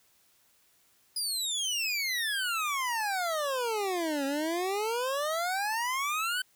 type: exponential two-way sweep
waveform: 25% pulse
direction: down then up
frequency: 4997 to 270 to 1535 Hz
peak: -25 dBFS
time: 1.16-6.42 s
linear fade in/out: 5 ms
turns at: 4.25 s
effects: white hiss -66 dBFS RMS until 6.55 s

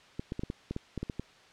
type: clicks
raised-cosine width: 3 ms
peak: -21 dBFS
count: 11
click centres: 0.195 / 0.321 / 0.394 / 0.435 / 0.501 / 0.71 / 0.764 / 0.977 / 1.03 / 1.098 / 1.196 s
effects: white hiss -57 dBFS RMS until 1.52 s + low-pass 4000 Hz 12 dB/octave

